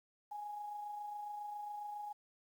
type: tone with amplitude modulation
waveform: sine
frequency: 830.6 Hz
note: G#5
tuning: in tune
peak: -40 dBFS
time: 0.31-2.13 s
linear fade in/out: 10 ms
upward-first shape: sine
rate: 27.3 Hz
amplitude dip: 35%
effects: 11-bit